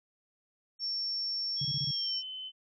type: tone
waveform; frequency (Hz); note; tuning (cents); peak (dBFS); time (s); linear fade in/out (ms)
sine; 5450; F8; -43; -31; 0.79-2.23; 50
type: tone with pitch glide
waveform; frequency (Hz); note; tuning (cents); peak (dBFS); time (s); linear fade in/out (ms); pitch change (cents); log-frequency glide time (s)
sine; 3322 to 3046; G#7 to F#7; 0 to +50; -38; 1.56-2.52; 50; -150; 1.87-2.17
type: tone bursts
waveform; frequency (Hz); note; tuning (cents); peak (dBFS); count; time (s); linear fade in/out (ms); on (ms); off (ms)
sine; 141.6; C#3; +37; -33; 5; 1.61-1.912; 5; 42; 23
effects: none